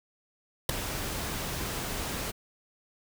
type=noise with ADSR envelope; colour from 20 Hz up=pink; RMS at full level=-20 dBFS; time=0.69-2.32 s; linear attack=4 ms; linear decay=6 ms; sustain=-14 dB; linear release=22 ms; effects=none